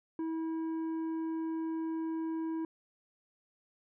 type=tone with tanh clipping; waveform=sine; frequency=323.6 Hz; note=E4; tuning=32 cents flat; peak=-34 dBFS; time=0.19-2.65 s; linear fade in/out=2 ms; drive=7 dB; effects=none